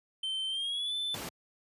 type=tone with pitch glide; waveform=triangle; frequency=3100 to 3520 Hz; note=G7 to A7; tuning=-20 to 0 cents; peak=-30 dBFS; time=0.23-1.15 s; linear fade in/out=5 ms; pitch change=+220 cents; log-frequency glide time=0.48-0.95 s
type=noise; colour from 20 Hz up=pink; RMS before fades=-39 dBFS; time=1.14-1.29 s; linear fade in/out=2 ms
effects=high-pass 100 Hz 12 dB/octave + resampled to 32000 Hz